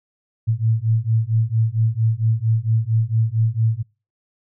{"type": "beating tone pair", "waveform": "sine", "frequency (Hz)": [110, 114.4], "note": ["A2", "A#2"], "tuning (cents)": [0, -32], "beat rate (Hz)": 4.4, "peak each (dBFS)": -19, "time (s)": [0.47, 3.83], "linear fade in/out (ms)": 20, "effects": ["noise-tail reverb RT60 0.3 s tail -24 dB re dry"]}